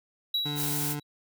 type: tone with exponential decay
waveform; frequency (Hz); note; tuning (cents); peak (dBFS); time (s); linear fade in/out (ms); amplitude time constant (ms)
triangle; 3894; B7; -25; -22; 0.34-1.03; 5; 150
type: tone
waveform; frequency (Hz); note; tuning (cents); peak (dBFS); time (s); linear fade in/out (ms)
25% pulse; 146.83; D3; 0; -28; 0.45-1; 10
type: noise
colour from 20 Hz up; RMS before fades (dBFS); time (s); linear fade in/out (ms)
blue; -31; 0.55-0.96; 50
effects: none